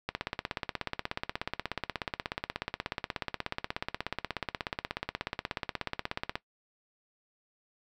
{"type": "click train", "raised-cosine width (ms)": 0.3, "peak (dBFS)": -15, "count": 105, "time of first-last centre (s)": [0.09, 6.355], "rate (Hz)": 16.6, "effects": ["noise-tail reverb RT60 0.1 s tail -17 dB re dry"]}